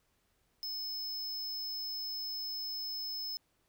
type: tone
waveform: square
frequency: 5210 Hz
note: E8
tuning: 21 cents flat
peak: -37 dBFS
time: 0.63-3.37 s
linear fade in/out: 0 ms
effects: pink hiss -75 dBFS RMS until 3.68 s